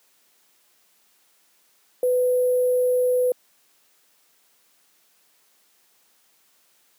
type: tone with sample-and-hold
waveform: sine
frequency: 500 Hz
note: B4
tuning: 21 cents sharp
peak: -17 dBFS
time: 2.03-3.32 s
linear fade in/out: 2 ms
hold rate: 11025 Hz
effects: white hiss -62 dBFS RMS until 6.98 s + high-pass 200 Hz 12 dB/octave